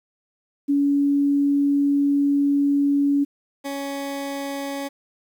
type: tone pair in turn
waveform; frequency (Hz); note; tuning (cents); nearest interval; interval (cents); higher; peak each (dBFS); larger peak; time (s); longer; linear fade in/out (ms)
sine / 20% pulse; 283.3 / 278.6; C#4 / C#4; +38 / +9; unison; 29; first; -16 / -22; first; 0.68-3.25 / 3.64-4.89; first; 20
effects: 9-bit